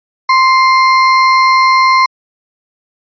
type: tone with sample-and-hold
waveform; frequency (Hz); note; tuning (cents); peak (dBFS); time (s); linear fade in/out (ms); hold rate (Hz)
sine; 1046.5; C6; 0; -5; 0.29-2.06; 5; 3150
effects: resampled to 11025 Hz